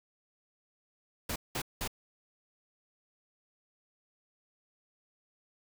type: noise bursts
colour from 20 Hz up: pink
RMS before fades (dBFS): -35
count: 3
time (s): 1.29-1.877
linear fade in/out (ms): 5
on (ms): 69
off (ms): 190
effects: none